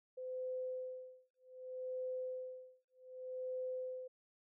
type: tone with tremolo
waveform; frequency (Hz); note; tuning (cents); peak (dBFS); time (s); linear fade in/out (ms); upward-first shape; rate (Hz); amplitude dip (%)
sine; 511; C5; -41; -38; 0.17-4.08; 10; sine; 0.65; 100
effects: none